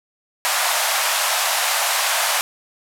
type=band-pass noise; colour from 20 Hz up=pink; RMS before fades=-20 dBFS; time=0.45-2.41 s; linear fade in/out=0 ms; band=630 to 14000 Hz; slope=48 dB/octave; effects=none

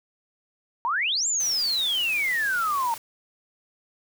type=exponential two-way sweep; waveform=sine; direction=up then down; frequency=899 to 7459 to 899 Hz; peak=-22 dBFS; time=0.85-2.94 s; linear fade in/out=0 ms; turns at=1.27 s
type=noise; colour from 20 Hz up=white; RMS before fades=-39 dBFS; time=1.4-2.98 s; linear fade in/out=2 ms
effects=none

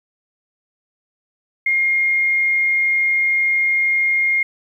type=tone; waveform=sine; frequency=2131 Hz; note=C7; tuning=31 cents sharp; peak=-14 dBFS; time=1.66-4.43 s; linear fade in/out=5 ms; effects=9-bit

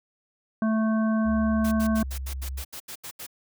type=harmonic tone; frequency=220 Hz; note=A3; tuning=in tune; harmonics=1 / 3 / 5 / 7; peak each=-21 / -32 / -35 / -37 dBFS; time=0.62-2.03 s; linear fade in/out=2 ms
type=tone with pitch glide; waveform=sine; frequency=69.3 to 66.25 Hz; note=C#2 to C2; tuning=0 to +22 cents; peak=-30 dBFS; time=1.24-2.65 s; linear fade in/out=50 ms; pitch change=-78 cents; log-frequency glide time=1.79-1.99 s
type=noise bursts; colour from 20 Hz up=white; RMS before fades=-38 dBFS; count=11; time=1.64-3.267 s; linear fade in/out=10 ms; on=77 ms; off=78 ms
effects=none

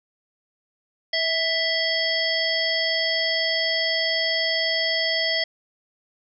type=harmonic tone with a mistuned harmonic; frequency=652 Hz; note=E5; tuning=19 cents flat; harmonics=1 / 3 / 5 / 7 / 8; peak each=-28 / -25 / -27 / -28 / -28 dBFS; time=1.13-5.44 s; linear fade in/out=5 ms; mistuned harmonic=3; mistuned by=+23 cents; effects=none

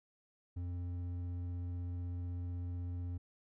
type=tone with hard clipping; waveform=sine; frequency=88.4 Hz; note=F2; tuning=22 cents sharp; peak=-39 dBFS; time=0.56-3.18 s; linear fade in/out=10 ms; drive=6 dB; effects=none

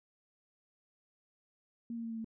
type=tone with pitch steps; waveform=sine; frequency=233.1 / 230.7 / 228.3 / 225.9 / 223.6 Hz; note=A#3 / A#3 / A#3 / A3 / A3; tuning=0 / -18 / -36 / +46 / +28 cents; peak=-37 dBFS; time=1.9-2.245 s; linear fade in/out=2 ms; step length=69 ms; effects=none

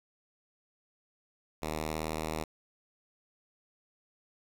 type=tone with pitch glide; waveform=5% pulse; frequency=77.78 to 78.64 Hz; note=D#2 to D#2; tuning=0 to +19 cents; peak=-22 dBFS; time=1.62-2.44 s; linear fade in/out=5 ms; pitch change=+19 cents; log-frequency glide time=1.84-2.02 s; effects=9-bit

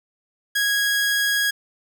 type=tone; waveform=sawtooth; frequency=1652 Hz; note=G#6; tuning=10 cents flat; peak=-15 dBFS; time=0.55-1.51 s; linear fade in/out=10 ms; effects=none

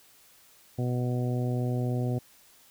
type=harmonic tone; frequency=123.7 Hz; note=B2; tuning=3 cents sharp; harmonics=1 / 2 / 3 / 4 / 5 / 6; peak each=-27 / -33 / -37 / -39 / -41 / -43 dBFS; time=0.78-2.19 s; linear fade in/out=10 ms; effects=white hiss -58 dBFS RMS until 2.7 s

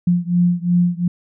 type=beating tone pair; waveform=sine; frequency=174.61 / 177.41 Hz; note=F3 / F3; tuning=0 / +28 cents; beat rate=2.8 Hz; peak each=-16 / -17 dBFS; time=0.07-1.08 s; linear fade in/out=5 ms; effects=none

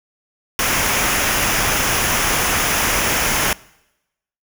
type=noise with comb filter; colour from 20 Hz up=pink; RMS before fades=-18 dBFS; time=0.59-3.53 s; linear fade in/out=2 ms; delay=0.24 ms; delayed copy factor=-0.55; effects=noise-tail reverb RT60 0.9 s tail -23 dB re dry

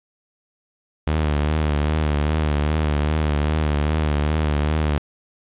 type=tone with vibrato; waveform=sawtooth; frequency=75.6 Hz; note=D#2; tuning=49 cents flat; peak=-14 dBFS; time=1.07-4.98 s; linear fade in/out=0 ms; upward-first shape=triangle; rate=2.5 Hz; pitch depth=70 cents each way; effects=resampled to 8000 Hz + 8-bit

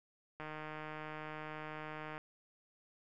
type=click train; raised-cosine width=0.5 ms; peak=-30 dBFS; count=275; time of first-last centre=0.4-2.179 s; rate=154 Hz; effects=none

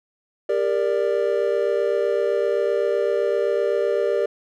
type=chord; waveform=triangle; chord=G minor; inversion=none; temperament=equal with one note detuned; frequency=398.4 / 466.2 / 587.3 Hz; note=G4 / Bb4 / D5; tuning=+28 / 0 / 0 cents; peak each=-21 dBFS; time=0.49-4.26 s; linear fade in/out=5 ms; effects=none

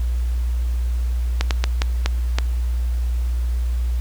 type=slowing click train; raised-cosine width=0.2 ms; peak=-3 dBFS; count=6; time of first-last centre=1.41-2.386 s; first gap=98 ms; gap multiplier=1.35; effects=added 60 Hz sine -18 dBFS peak until 4 s + pink hiss -44 dBFS RMS until 4 s

